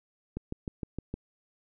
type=click train; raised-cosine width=3 ms; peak=-21 dBFS; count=6; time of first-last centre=0.37-1.14 s; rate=6.49 Hz; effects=none